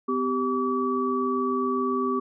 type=tone cluster; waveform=sine; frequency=253.3 / 391.4 / 1146 Hz; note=B3 / G4 / D6; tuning=+44 / -3 / -43 cents; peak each=-27 dBFS; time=0.08-2.2 s; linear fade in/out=10 ms; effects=none

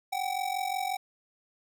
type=ring-modulated tone; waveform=square; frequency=764 Hz; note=G5; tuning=45 cents flat; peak=-27 dBFS; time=0.12-0.97 s; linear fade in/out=10 ms; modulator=22.8 Hz; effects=none

